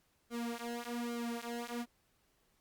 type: tone with flanger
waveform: sawtooth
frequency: 236.8 Hz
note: A#3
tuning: 27 cents sharp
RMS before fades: -40 dBFS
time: 0.3-1.86 s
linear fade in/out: 50 ms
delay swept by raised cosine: 1.1 to 5.1 ms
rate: 1.2 Hz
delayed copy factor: -1
effects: pink hiss -74 dBFS RMS until 2.6 s + Opus 48 kbps